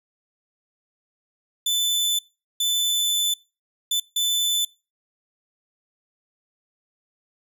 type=tone bursts at uneven times; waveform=sawtooth; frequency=3511 Hz; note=A7; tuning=4 cents flat; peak=-17 dBFS; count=4; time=1.66-2.19 / 2.6-3.34 / 3.91-4 / 4.16-4.65 s; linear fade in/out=5 ms; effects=noise-tail reverb RT60 0.3 s tail -23 dB re dry